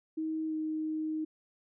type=tone with pitch glide; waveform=sine; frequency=316.4 to 312.4 Hz; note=D#4 to D#4; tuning=+29 to +7 cents; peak=-31 dBFS; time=0.17-1.25 s; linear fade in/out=10 ms; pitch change=-22 cents; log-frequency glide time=0.47-0.54 s; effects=none